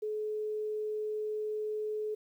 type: tone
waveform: sine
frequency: 427.3 Hz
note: G#4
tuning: 49 cents sharp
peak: -32 dBFS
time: 0.02-2.15 s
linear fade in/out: 10 ms
effects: 11-bit